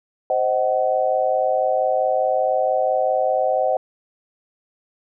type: chord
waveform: sine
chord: C diminished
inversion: none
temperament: just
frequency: 523.3 / 627.9 / 753.5 Hz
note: C5 / Eb5 / Gb5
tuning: 0 / +16 / +31 cents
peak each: -21 dBFS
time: 0.3-3.77 s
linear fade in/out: 2 ms
effects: none